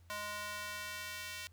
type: tone with high-pass filter sweep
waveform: square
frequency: 207.7 Hz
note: G#3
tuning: in tune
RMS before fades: -43 dBFS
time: 0.1-1.47 s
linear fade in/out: 0 ms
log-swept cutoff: 960 to 2200 Hz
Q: 1.1
effects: added 86 Hz sine -58 dBFS peak until 1.52 s + pink hiss -72 dBFS RMS until 1.52 s